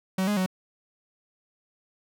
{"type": "tone with pitch steps", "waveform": "45% pulse", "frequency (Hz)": [188.6, 207.5, 186], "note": ["F#3", "G#3", "F#3"], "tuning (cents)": [33, -1, 9], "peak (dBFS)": -23, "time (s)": [0.18, 0.462], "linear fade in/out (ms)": 5, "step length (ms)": 94, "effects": []}